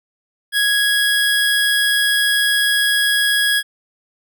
25% pulse tone, 1661.2 Hz, G#6, in tune, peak -10 dBFS, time 0.52-3.63 s, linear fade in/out 50 ms, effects none

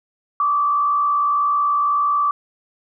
sine tone with frequency modulation, 1162 Hz, D6, 19 cents flat, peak -15 dBFS, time 0.4-2.31 s, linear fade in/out 2 ms, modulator 61.8 Hz, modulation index 0.53, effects none

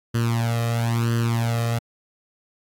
sawtooth tone with flanger, 116.54 Hz, A#2, in tune, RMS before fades -22 dBFS, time 0.14-1.79 s, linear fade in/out 10 ms, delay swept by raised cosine 0.65 to 1.61 ms, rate 1 Hz, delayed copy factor +0.85, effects AAC 64 kbps

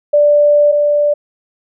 sine tone pair in turn, 587.3 / 587.3 Hz, D5 / D5, 0 / 0 cents, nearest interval unison, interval 0 cents, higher neither, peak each -6 / -9 dBFS, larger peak first, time 0.13-0.72 / 0.72-1.14 s, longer first, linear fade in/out 10 ms, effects none

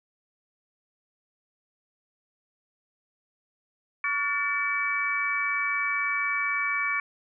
sine tone cluster, 1134 / 1426 / 1778 / 2288 Hz, C#6 / F6 / A6 / D7, +39 / +36 / +18 / -46 cents, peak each -31 / -35 / -31 / -27 dBFS, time 4.04-7 s, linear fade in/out 2 ms, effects none

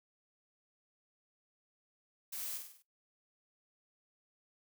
blue noise with echo, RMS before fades -42 dBFS, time 2.32-2.58 s, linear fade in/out 10 ms, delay 49 ms, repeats 5, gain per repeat -5 dB, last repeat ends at 2.825 s, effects noise-tail reverb RT60 0.2 s tail -22 dB re dry

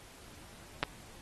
clicks, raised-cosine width 0.3 ms, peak -12 / -16 dBFS, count 2, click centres 0.829 / 0.836 s, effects pink hiss -54 dBFS RMS until 1.21 s + AAC 32 kbps

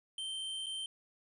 square tone with dropouts, 3122 Hz, G7, 8 cents flat, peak -38 dBFS, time 0.18-0.86 s, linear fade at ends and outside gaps 2 ms, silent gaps 0.661-0.666 s, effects resampled to 24000 Hz + 13-bit

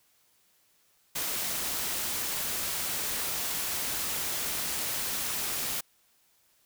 white noise, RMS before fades -32 dBFS, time 1.15-5.81 s, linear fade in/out 10 ms, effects white hiss -67 dBFS RMS until 6.65 s

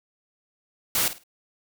white noise with echo, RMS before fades -23 dBFS, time 0.95-1.08 s, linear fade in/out 2 ms, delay 52 ms, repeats 3, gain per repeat -12 dB, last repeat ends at 1.236 s, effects none

